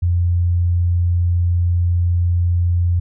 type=tone; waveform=sine; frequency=87.31 Hz; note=F2; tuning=in tune; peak=-13 dBFS; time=0.02-3 s; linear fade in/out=10 ms; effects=none